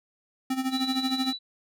square tone with tremolo, 261.6 Hz, C4, in tune, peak -24 dBFS, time 0.5-1.33 s, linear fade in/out 5 ms, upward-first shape sine, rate 13 Hz, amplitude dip 75%
sine tone, 3951 Hz, B7, in tune, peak -30 dBFS, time 0.7-1.39 s, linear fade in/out 50 ms
effects none

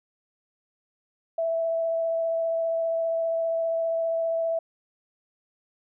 sine tone with vibrato, 659.3 Hz, E5, in tune, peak -23 dBFS, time 1.38-4.59 s, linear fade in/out 5 ms, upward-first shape triangle, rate 15 Hz, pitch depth 11 cents each way, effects none

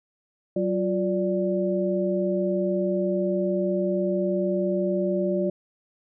sine tone cluster, 188.5 / 354.8 / 584 Hz, F#3 / F4 / D5, +32 / +27 / -10 cents, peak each -26 dBFS, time 0.56-5.5 s, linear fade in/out 5 ms, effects none

